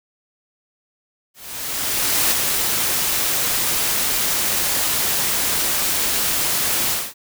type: noise with ADSR envelope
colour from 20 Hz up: white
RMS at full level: -17 dBFS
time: 1.34-7.14 s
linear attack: 970 ms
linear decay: 19 ms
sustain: -3 dB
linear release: 230 ms
effects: none